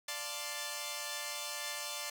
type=chord; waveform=5% pulse; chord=D minor seventh; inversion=none; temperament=equal; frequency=587.3 / 698.5 / 880 / 1046.5 Hz; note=D5 / F5 / A5 / C6; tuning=0 / 0 / 0 / 0 cents; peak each=-30 / -35 / -32 / -33 dBFS; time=0.08-2.1 s; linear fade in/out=5 ms; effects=none